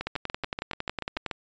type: two click trains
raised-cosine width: 0.3 ms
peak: -14 / -15 dBFS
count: 14 / 10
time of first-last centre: 0.07-1.263 / 0.01-1.312 s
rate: 10.9 / 6.91 Hz
effects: resampled to 16000 Hz